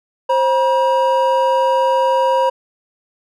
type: tone pair together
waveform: triangle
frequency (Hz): 529 / 959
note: C5 / A#5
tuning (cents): +19 / +49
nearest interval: minor seventh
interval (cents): 1030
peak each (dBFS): -13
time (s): 0.29-2.5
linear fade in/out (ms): 10
effects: none